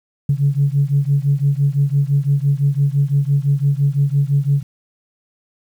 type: beating tone pair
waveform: sine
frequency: 138.59 / 144.49 Hz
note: C#3 / D3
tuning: 0 / -28 cents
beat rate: 5.9 Hz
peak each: -15 / -16 dBFS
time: 0.29-4.63 s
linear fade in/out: 5 ms
effects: tanh soft clip ceiling -6 dBFS + 8-bit